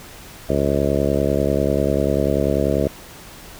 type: harmonic tone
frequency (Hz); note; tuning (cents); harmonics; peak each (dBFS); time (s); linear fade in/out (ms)
70.2; C#2; +22; 1 / 2 / 3 / 4 / 5 / 6 / 7 / 8 / 9; -25 / -25 / -25 / -25 / -25 / -25 / -25 / -25 / -25; 0.49-2.88; 5
effects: pink hiss -40 dBFS RMS until 3.59 s